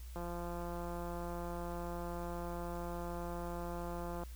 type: click train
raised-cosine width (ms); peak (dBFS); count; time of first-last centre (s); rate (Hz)
1; -30; 706; 0.16-4.235; 173
effects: added 60 Hz sine -45 dBFS peak until 4.35 s + white hiss -60 dBFS RMS until 4.35 s